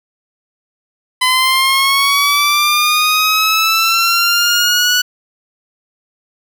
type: linear sweep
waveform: 15% pulse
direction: up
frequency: 1011 to 1480 Hz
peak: -4 dBFS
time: 1.21-5.02 s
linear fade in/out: 10 ms
effects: none